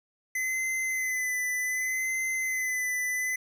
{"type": "tone with vibrato", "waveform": "square", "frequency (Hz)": 2029, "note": "B6", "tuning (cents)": 46, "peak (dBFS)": -28, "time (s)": [0.35, 3.36], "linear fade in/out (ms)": 5, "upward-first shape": "sine", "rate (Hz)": 0.66, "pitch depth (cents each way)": 29, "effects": []}